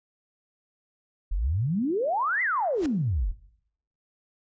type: exponential two-way sweep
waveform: sine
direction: up then down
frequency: 38.45 to 2100 to 38.45 Hz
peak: -23 dBFS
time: 1.31-3.32 s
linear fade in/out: 10 ms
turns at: 2.42 s
type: noise with exponential growth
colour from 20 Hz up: pink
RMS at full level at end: -34 dBFS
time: 2.72-2.86 s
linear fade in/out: 1 ms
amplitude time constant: 30 ms
effects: noise-tail reverb RT60 0.7 s tail -18 dB re dry + resampled to 16000 Hz